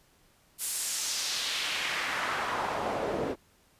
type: noise with band-pass filter sweep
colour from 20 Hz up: pink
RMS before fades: -32 dBFS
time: 0.58-3.36 s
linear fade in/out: 50 ms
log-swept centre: 11000 to 390 Hz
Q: 1.4
effects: pink hiss -64 dBFS RMS until 3.79 s + resampled to 32000 Hz